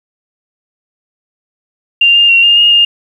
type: tone with pitch steps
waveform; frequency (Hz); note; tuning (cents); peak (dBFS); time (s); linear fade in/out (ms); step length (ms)
sine; 2788 / 2810 / 2746 / 2816 / 2848 / 2822; F7 / F7 / F7 / F7 / F7 / F7; -4 / +10 / -30 / +14 / +33 / +17; -4; 2.01-2.85; 5; 140
effects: 7-bit